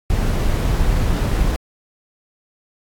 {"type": "noise", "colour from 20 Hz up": "brown", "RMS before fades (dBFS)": -17, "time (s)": [0.1, 1.56], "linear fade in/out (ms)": 0, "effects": ["AAC 64 kbps"]}